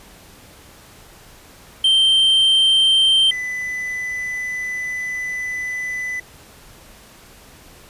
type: tone pair in turn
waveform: triangle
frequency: 3136 / 1999.6 Hz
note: G7 / B6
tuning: 0 / +21 cents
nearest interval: minor sixth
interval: 779 cents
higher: first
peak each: -10 / -21 dBFS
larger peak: first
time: 1.84-3.31 / 3.31-6.2 s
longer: second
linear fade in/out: 5 ms
effects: pink hiss -45 dBFS RMS until 7.89 s + resampled to 32000 Hz